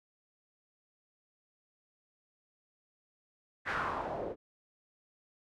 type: noise with low-pass filter sweep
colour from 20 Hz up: white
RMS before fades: -36 dBFS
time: 3.65-4.36 s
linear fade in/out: 50 ms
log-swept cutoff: 1800 to 450 Hz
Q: 3
effects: none